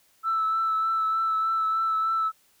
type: tone with vibrato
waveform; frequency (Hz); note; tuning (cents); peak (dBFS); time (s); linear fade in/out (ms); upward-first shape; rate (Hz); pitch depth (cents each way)
sine; 1318.5; E6; 0; -21; 0.23-2.32; 50; triangle; 3.3; 20
effects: tanh soft clip ceiling -18 dBFS + white hiss -63 dBFS RMS until 2.6 s